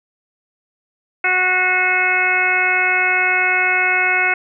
harmonic tone with a mistuned harmonic, 367.7 Hz, F#4, 11 cents flat, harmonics 1 / 2 / 3 / 4 / 5 / 6 / 7, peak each -28 / -23 / -28 / -19 / -26 / -17 / -21 dBFS, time 1.24-4.34 s, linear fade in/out 5 ms, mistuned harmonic 6, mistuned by -23 cents, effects none

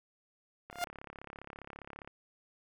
click train, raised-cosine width 0.5 ms, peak -30 dBFS, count 49, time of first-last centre 0.7-2.075 s, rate 34.9 Hz
sawtooth tone with exponential growth, 703 Hz, F5, 11 cents sharp, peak -24 dBFS, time 0.71-0.84 s, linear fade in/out 0 ms, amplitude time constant 28 ms
effects none

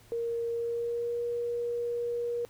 sine tone with pitch glide, 466.2 to 475.7 Hz, A#4 to A#4, 0 to +35 cents, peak -29 dBFS, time 0.12-2.45 s, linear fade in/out 0 ms, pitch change +35 cents, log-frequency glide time 0.49-1.24 s, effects added 108 Hz sine -59 dBFS peak until 2.49 s + pink hiss -59 dBFS RMS until 2.49 s

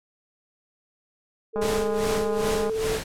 sine tone with vibrato, 441.7 Hz, A4, 7 cents sharp, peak -24 dBFS, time 1.53-3 s, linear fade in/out 50 ms, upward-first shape triangle, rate 18 Hz, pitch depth 27 cents each way
click train, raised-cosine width 1 ms, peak -18 dBFS, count 235, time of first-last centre 1.56-2.696 s, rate 206 Hz
pink noise with tremolo, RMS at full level -29 dBFS, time 1.61-3.04 s, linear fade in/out 10 ms, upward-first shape sine, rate 2.5 Hz, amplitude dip 85%
effects low-pass 11000 Hz 12 dB/octave

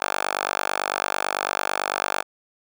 5% pulse tone with high-pass filter, 49 Hz, G1, in tune, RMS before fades -26 dBFS, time 0-2.23 s, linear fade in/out 20 ms, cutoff 910 Hz, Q 3.5, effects none

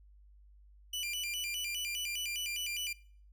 sawtooth tone with vibrato, 2662 Hz, E7, 16 cents sharp, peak -32 dBFS, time 0.93-2.93 s, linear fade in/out 5 ms, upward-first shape square, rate 4.9 Hz, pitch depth 190 cents each way, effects noise-tail reverb RT60 0.5 s tail -21 dB re dry + added 50 Hz sine -56 dBFS peak until 3.32 s

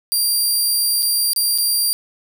15% pulse tone with dropouts, 4742 Hz, D8, 16 cents sharp, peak -9 dBFS, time 0.12-1.93 s, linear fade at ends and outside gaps 0 ms, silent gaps 1.023-1.028 / 1.333-1.362 / 1.578-1.584 s, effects 8-bit

